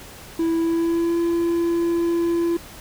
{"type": "tone with pitch glide", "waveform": "triangle", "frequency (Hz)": [329.6, 339.3], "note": ["E4", "F4"], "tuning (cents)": [0, -50], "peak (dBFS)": -16, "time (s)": [0.39, 2.57], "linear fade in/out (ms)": 5, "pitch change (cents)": 50, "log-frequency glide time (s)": [0.57, 1.18], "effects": ["pink hiss -41 dBFS RMS until 2.8 s"]}